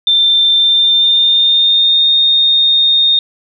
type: tone with pitch glide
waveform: sine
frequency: 3573 to 3680 Hz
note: A7 to A#7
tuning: +26 to -23 cents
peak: -7 dBFS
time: 0.07-3.19 s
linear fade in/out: 2 ms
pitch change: +51 cents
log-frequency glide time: 0.56-2.15 s
effects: none